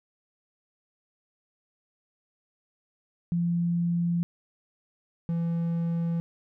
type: tone pair in turn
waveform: sine / triangle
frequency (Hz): 171.7 / 168.07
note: F3 / E3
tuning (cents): -29 / +34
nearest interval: unison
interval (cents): 37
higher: first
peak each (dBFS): -23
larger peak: neither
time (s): 3.32-4.23 / 5.29-6.2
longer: neither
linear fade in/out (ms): 0
effects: none